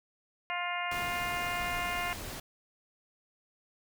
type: harmonic tone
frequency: 352 Hz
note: F4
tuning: 14 cents sharp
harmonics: 2 / 3 / 4 / 5 / 6 / 7 / 8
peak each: -37 / -38 / -41 / -42 / -37 / -43 / -42 dBFS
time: 0.5-2.13 s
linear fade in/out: 0 ms
type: noise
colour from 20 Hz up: pink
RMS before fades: -41 dBFS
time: 0.91-2.4 s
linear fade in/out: 5 ms
effects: none